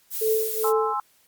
violet noise, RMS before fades -29 dBFS, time 0.1-0.73 s, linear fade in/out 50 ms
sine tone with tremolo, 440 Hz, A4, in tune, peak -18 dBFS, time 0.21-0.94 s, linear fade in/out 10 ms, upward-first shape triangle, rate 2.4 Hz, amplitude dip 90%
sine chord, Ab augmented, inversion none, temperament equal, 830.6 / 1046.5 / 1318.5 Hz, Ab5 / C6 / E6, 0 / 0 / 0 cents, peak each -28 dBFS, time 0.64-1 s, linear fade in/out 2 ms
effects white hiss -61 dBFS RMS until 1.27 s + Opus 48 kbps

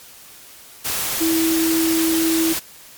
sine tone in noise, 326.2 Hz, E4, 18 cents flat, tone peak -16 dBFS, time 1.2-2.54 s, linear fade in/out 20 ms, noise white, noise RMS -23 dBFS, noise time 0.84-2.6 s, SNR +4 dB, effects white hiss -43 dBFS RMS until 2.97 s + MP3 96 kbps

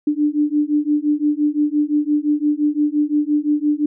sine beating tone pair, 294.1 / 299.9 Hz, D4 / D4, +3 / +36 cents, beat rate 5.8 Hz, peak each -18 dBFS, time 0.07-3.86 s, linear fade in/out 5 ms, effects none

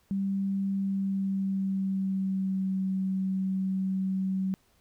sine tone with pitch glide, 195.5 to 190.04 Hz, G3 to F#3, -4 to +47 cents, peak -26 dBFS, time 0.11-4.54 s, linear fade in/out 0 ms, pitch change -49 cents, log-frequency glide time 0.72-2.79 s, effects pink hiss -67 dBFS RMS until 4.8 s

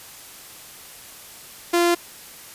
sawtooth tone, 345.5 Hz, F4, 19 cents flat, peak -12 dBFS, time 1.73-1.95 s, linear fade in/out 10 ms, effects white hiss -42 dBFS RMS until 2.54 s + resampled to 32000 Hz

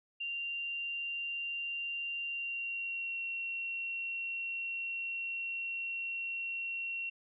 sine tone with pitch glide, 2777 to 2732 Hz, F7 to F7, -10 to -39 cents, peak -35 dBFS, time 0.2-7.1 s, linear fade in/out 10 ms, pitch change -29 cents, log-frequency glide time 2.24-3.19 s, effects none

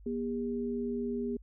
sine tone pair together, 240.2 / 404 Hz, B3 / G#4, -48 / -48 cents, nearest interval major sixth, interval 900 cents, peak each -33 / -35 dBFS, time 0.06-1.37 s, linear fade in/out 5 ms, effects added 50 Hz sine -50 dBFS peak until 1.42 s

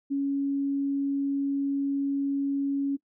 sine tone, 278.3 Hz, C#4, 7 cents sharp, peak -24 dBFS, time 0.1-2.97 s, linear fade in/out 20 ms, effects noise-tail reverb RT60 0.1 s tail -20 dB re dry

